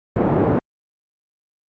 white band-pass noise, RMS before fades -17 dBFS, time 0.16-0.59 s, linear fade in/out 2 ms, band 100 to 490 Hz, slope 12 dB/octave, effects low-pass 2000 Hz 12 dB/octave + Opus 24 kbps

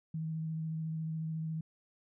sine tone with vibrato, 159.6 Hz, D#3, 44 cents sharp, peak -34 dBFS, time 0.14-1.61 s, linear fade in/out 5 ms, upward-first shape square, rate 14 Hz, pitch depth 12 cents each way, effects none

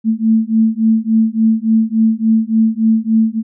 sine beating tone pair, 220.6 / 224.1 Hz, A3 / A3, +5 / +32 cents, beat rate 3.5 Hz, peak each -13 dBFS, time 0.04-3.43 s, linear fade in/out 50 ms, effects none

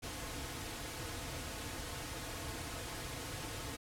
pink noise with comb filter, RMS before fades -43 dBFS, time 0.02-3.77 s, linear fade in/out 20 ms, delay 5.1 ms, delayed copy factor -0.6, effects low-pass 12000 Hz 12 dB/octave

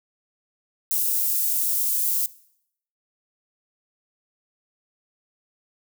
white high-pass noise, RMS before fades -23 dBFS, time 0.91-2.26 s, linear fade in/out 0 ms, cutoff 11000 Hz, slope 12 dB/octave, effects noise-tail reverb RT60 0.7 s tail -20 dB re dry

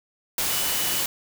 sine tone in noise, 2960 Hz, F#7, in tune, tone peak -33 dBFS, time 0.5-1.01 s, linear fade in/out 2 ms, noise white, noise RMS -25 dBFS, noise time 0.38-1.06 s, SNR -11 dB, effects none

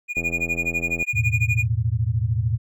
triangle tone with tremolo, 2441 Hz, D#7, 34 cents flat, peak -17 dBFS, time 0.08-1.66 s, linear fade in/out 50 ms, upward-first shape sine, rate 12 Hz, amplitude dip 100%
click train, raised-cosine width 2 ms, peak -19 dBFS, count 73, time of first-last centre 0.17-1.026 s, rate 84.1 Hz
sine chord, E suspended fourth, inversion none, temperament equal, 82.41 / 110 / 123.47 Hz, E2 / A2 / B2, 0 / 0 / 0 cents, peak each -27 / -21 / -25 dBFS, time 1.13-2.58 s, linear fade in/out 20 ms
effects none

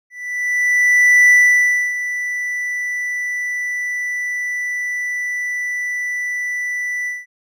triangle tone with ADSR envelope, 1975.5 Hz, B6, in tune, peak -5 dBFS, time 0.1-7.26 s, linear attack 1200 ms, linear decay 630 ms, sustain -13 dB, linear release 190 ms, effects none

